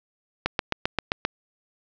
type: click train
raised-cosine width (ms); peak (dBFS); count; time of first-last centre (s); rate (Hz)
0.3; -6; 7; 0.46-1.251; 7.59
effects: resampled to 16000 Hz + 7-bit